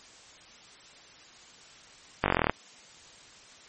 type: slowing click train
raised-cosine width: 0.5 ms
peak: -7 dBFS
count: 12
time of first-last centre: 2.24-2.496 s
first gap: 20 ms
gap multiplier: 1.03
effects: white hiss -52 dBFS RMS until 3.68 s + MP3 32 kbps